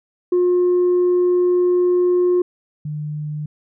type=tone pair in turn; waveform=sine; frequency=357.6 / 150.35 Hz; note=F4 / D3; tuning=+41 / +41 cents; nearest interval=octave + minor third; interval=1500 cents; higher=first; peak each=-11 / -23 dBFS; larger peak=first; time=0.32-2.42 / 2.85-3.46 s; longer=first; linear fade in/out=5 ms; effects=tanh soft clip ceiling -11 dBFS